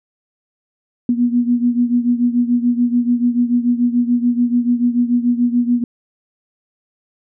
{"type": "beating tone pair", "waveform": "sine", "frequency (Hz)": [240, 246.9], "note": ["B3", "B3"], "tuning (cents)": [-49, 0], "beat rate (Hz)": 6.9, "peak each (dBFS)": [-14, -18], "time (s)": [1.09, 5.84], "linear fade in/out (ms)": 2, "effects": []}